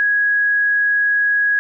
sine tone, 1661.2 Hz, G#6, in tune, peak -13 dBFS, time 0-1.59 s, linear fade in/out 0 ms, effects none

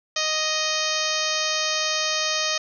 harmonic tone with a mistuned harmonic, 622.3 Hz, D#5, in tune, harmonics 1 / 2 / 3 / 4 / 5 / 6 / 7 / 8 / 9 / 10, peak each -31 / -31 / -31 / -31 / -31 / -31 / -31 / -31 / -31 / -31 dBFS, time 0.16-2.58 s, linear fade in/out 5 ms, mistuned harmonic 10, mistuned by +37 cents, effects none

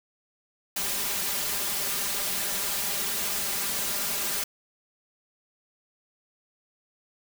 white noise with comb filter, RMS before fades -29 dBFS, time 0.76-4.44 s, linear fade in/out 5 ms, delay 5 ms, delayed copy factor +1, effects none

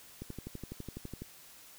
click train, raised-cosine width 3 ms, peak -28 dBFS, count 13, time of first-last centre 0.22-1.22 s, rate 12 Hz, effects white hiss -55 dBFS RMS until 1.78 s

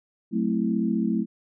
sine chord, F# half-diminished seventh, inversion none, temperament equal, 185 / 220 / 261.6 / 329.6 Hz, F#3 / A3 / C4 / E4, 0 / 0 / 0 / 0 cents, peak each -28 / -24 / -30 / -29 dBFS, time 0.31-1.26 s, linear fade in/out 50 ms, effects none

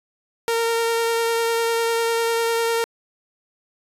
sawtooth tone with vibrato, 460.4 Hz, A#4, 22 cents flat, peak -15 dBFS, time 0.48-2.84 s, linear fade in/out 0 ms, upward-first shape sine, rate 10 Hz, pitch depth 11 cents each way, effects resampled to 32000 Hz

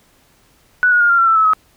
sine tone with pitch steps, 1480 / 1448.7 / 1418.1 / 1388.1 / 1358.7 / 1330 / 1301.9 / 1274.4 Hz, F#6 / F#6 / F6 / F6 / F6 / E6 / E6 / D#6, 0 / -37 / +26 / -11 / -48 / +15 / -22 / +41 cents, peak -9 dBFS, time 0.83-1.534 s, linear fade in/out 0 ms, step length 88 ms, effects pink hiss -54 dBFS RMS until 1.76 s

